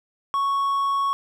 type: tone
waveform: triangle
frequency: 1108.7 Hz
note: C#6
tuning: in tune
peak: -18 dBFS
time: 0.34-1.13 s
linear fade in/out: 0 ms
effects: none